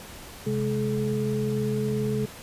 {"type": "tone cluster", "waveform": "sine", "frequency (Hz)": [131.7, 209.3, 428.4], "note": ["C3", "G#3", "A4"], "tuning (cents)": [12, 14, -46], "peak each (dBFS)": -28, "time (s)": [0.46, 2.26], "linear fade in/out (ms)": 10, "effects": ["pink hiss -43 dBFS RMS until 2.42 s", "resampled to 32000 Hz"]}